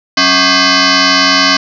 sine tone with frequency modulation, 1651 Hz, G#6, 11 cents flat, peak -6 dBFS, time 0.17-1.57 s, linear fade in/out 5 ms, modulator 459 Hz, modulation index 8, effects none

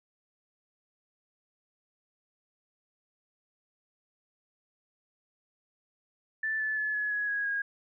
sine tone with pitch steps, 1760 / 1738.8 / 1717.8 / 1697.1 / 1676.6 / 1656.4 / 1636.5 Hz, A6 / A6 / A6 / G#6 / G#6 / G#6 / G#6, 0 / -21 / -42 / +37 / +16 / -5 / -26 cents, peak -28 dBFS, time 6.43-7.62 s, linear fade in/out 5 ms, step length 170 ms, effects none

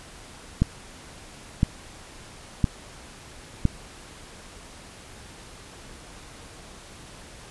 click train, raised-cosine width 5 ms, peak -6 dBFS, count 4, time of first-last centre 0.62-3.653 s, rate 0.989 Hz, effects pink hiss -45 dBFS RMS until 7.5 s + resampled to 24000 Hz

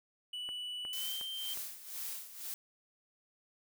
triangle tone with pitch glide, 2960 to 3136 Hz, F#7 to G7, 0 to 0 cents, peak -37 dBFS, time 0.33-1.54 s, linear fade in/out 5 ms, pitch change +100 cents, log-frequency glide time 0.89-1.14 s
click train, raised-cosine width 0.5 ms, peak -34 dBFS, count 4, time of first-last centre 0.49-1.573 s, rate 2.77 Hz
blue noise with tremolo, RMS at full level -40 dBFS, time 0.93-2.54 s, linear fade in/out 0 ms, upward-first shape sine, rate 2 Hz, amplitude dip 75%
effects none

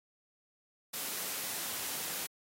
white high-pass noise, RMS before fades -38 dBFS, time 0.93-2.27 s, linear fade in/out 10 ms, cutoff 140 Hz, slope 12 dB/octave, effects AAC 48 kbps

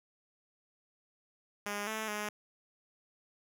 5% pulse tone with pitch steps, 205 / 218.7 / 209.4 Hz, G#3 / A3 / G#3, -22 / -10 / +15 cents, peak -24 dBFS, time 1.66-2.29 s, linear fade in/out 2 ms, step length 210 ms, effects none

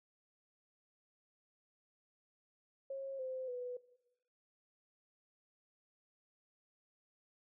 sine tone with pitch steps, 542 / 517.8 / 494.7 Hz, C#5 / C5 / B4, -39 / -18 / +3 cents, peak -39 dBFS, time 2.9-3.77 s, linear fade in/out 5 ms, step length 290 ms, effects noise-tail reverb RT60 1.0 s tail -19 dB re dry

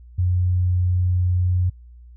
sine tone, 90.2 Hz, F#2, 44 cents flat, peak -16 dBFS, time 0.18-1.7 s, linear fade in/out 10 ms, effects added 60 Hz sine -41 dBFS peak until 2.16 s

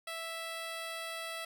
10% pulse tone, 659 Hz, E5, 1 cent flat, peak -30 dBFS, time 0.07-1.45 s, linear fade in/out 5 ms, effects none

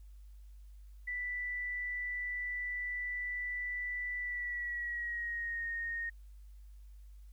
sine tone with pitch glide, 1975.5 to 1853.9 Hz, B6 to A#6, 0 to -10 cents, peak -35 dBFS, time 1.07-6.1 s, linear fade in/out 10 ms, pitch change -110 cents, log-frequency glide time 4.19-5.65 s, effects added 50 Hz sine -50 dBFS peak until 7.32 s + white hiss -75 dBFS RMS until 7.32 s

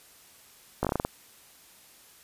slowing click train, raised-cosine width 1 ms, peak -12 dBFS, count 8, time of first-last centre 0.83-1.05 s, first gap 17 ms, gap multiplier 1.2, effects white hiss -55 dBFS RMS until 2.23 s + resampled to 32000 Hz

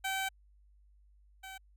15% pulse tone pair in turn, 770 / 766.9 Hz, G5 / G5, -31 / -38 cents, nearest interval unison, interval 7 cents, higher first, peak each -26 / -38 dBFS, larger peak first, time 0.04-0.29 / 1.43-1.58 s, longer first, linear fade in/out 10 ms, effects added 50 Hz sine -60 dBFS peak until 1.76 s

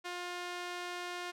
sawtooth tone with band-pass filter, 354.5 Hz, F4, 26 cents sharp, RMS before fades -41 dBFS, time 0.04-1.32 s, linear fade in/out 20 ms, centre 2300 Hz, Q 0.51, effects none

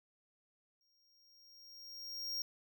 square tone with exponential growth, 5580 Hz, F8, 2 cents flat, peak -36 dBFS, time 0.81-2.42 s, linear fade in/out 1 ms, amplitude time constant 350 ms, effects none

